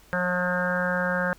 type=harmonic tone with a mistuned harmonic; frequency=180.1 Hz; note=F#3; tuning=46 cents flat; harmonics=1 / 3 / 4 / 5 / 6 / 7 / 8 / 9 / 10; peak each=-29 / -28 / -39 / -35 / -38 / -35 / -32 / -28 / -40 dBFS; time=0.13-1.33 s; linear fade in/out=0 ms; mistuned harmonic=9; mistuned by=-19 cents; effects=added 50 Hz sine -55 dBFS peak until 1.38 s + pink hiss -55 dBFS RMS until 1.38 s